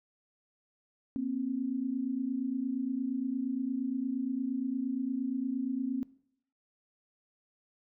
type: tone pair together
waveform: sine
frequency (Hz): 239.2 / 267.8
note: A#3 / C4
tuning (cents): +45 / +40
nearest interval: major second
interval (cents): 195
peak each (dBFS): -35 / -32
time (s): 1.16-6.03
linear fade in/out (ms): 0
effects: noise-tail reverb RT60 0.7 s tail -21 dB re dry